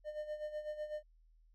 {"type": "tone with tremolo", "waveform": "triangle", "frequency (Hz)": 605, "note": "D#5", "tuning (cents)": -49, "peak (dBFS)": -35, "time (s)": [0.04, 1.03], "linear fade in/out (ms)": 50, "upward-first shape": "sine", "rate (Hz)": 8, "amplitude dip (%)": 70, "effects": ["added 40 Hz sine -63 dBFS peak until 1.54 s"]}